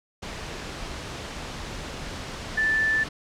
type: tone in noise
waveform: sine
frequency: 1760 Hz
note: A6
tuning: in tune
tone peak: -20 dBFS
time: 2.57-3.04 s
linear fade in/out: 10 ms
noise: pink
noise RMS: -35 dBFS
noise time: 0.22-3.09 s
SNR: +12 dB
effects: low-pass 6000 Hz 12 dB/octave